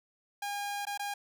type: tone with dropouts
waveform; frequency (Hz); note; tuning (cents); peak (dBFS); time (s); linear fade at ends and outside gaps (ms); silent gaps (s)
sawtooth; 812; G#5; -39; -30; 0.42-1.14; 5; 0.853-0.868 / 0.976-0.994
effects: none